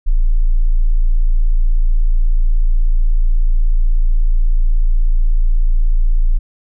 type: tone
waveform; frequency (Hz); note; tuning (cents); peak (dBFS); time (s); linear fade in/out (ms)
sine; 28.18; A0; +42; -8; 0.06-6.39; 20
effects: none